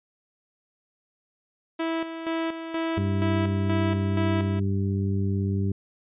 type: tone with tremolo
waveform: sawtooth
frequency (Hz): 327.5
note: E4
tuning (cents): -11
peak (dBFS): -21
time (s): 1.79-4.6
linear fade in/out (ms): 10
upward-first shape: square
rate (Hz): 2.1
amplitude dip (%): 60
type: harmonic tone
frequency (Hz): 98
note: G2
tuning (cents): 0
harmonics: 1 / 2 / 3 / 4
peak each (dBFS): -24 / -28 / -35 / -35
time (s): 2.97-5.72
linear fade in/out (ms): 5
effects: resampled to 8000 Hz